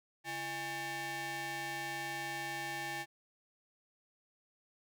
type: ring-modulated tone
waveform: sawtooth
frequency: 480.2 Hz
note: B4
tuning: 49 cents flat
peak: -31 dBFS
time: 0.24-3.06 s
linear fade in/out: 50 ms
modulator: 1300 Hz
effects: none